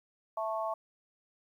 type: chord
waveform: sine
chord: A major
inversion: second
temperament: just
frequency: 660 / 880 / 1100 Hz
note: E5 / A5 / C#6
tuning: +2 / 0 / -14 cents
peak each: -34 / -37 / -37 dBFS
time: 0.37-0.74 s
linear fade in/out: 5 ms
effects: 11-bit